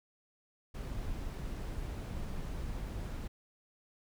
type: noise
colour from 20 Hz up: brown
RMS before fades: -39 dBFS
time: 0.74-3.28 s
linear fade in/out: 10 ms
effects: none